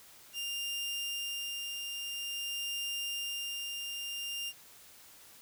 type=tone with tremolo; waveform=sawtooth; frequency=2800 Hz; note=F7; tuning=4 cents sharp; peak=-31 dBFS; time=0.33-4.53 s; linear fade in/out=50 ms; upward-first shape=sine; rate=0.49 Hz; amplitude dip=30%; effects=white hiss -56 dBFS RMS until 5.41 s